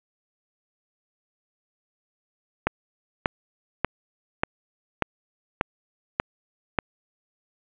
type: click train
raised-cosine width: 0.5 ms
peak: -5 dBFS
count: 8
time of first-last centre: 2.67-6.788 s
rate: 1.7 Hz
effects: resampled to 8000 Hz + 7-bit